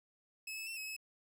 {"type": "tone with pitch steps", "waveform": "sawtooth", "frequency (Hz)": [2587, 2604, 2690, 2562, 2585], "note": ["E7", "E7", "E7", "E7", "E7"], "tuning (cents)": [-33, -22, 34, -50, -34], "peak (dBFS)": -38, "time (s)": [0.47, 0.965], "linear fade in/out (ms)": 5, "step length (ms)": 99, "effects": []}